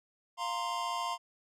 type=chord; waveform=square; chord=F suspended fourth; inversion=none; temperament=equal; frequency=698.5 / 932.3 / 1046.5 Hz; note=F5 / Bb5 / C6; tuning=0 / 0 / 0 cents; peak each=-40 / -38 / -36 dBFS; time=0.37-1.18 s; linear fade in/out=50 ms; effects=low-pass 8000 Hz 12 dB/octave